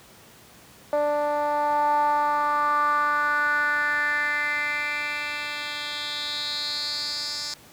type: tone with band-pass filter sweep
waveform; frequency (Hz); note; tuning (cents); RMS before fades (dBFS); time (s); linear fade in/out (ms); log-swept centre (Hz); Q
10% pulse; 294.4; D4; +4; -25; 0.93-7.54; 0; 630 to 5500; 4.7
effects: pink hiss -50 dBFS RMS until 7.72 s + high-pass 80 Hz 12 dB/octave